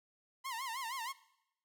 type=tone with vibrato; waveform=sawtooth; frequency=987.8 Hz; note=B5; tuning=in tune; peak=-35 dBFS; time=0.44-1.13 s; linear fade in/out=20 ms; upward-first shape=sine; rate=6.4 Hz; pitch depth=170 cents each way; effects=noise-tail reverb RT60 0.8 s tail -18 dB re dry